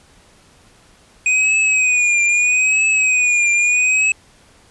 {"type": "tone with vibrato", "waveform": "square", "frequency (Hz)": 2490, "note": "D#7", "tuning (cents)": 1, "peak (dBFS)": -13, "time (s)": [1.26, 4.12], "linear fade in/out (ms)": 2, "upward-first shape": "triangle", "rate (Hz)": 0.78, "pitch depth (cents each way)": 78, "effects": ["pink hiss -50 dBFS RMS until 4.7 s", "resampled to 24000 Hz"]}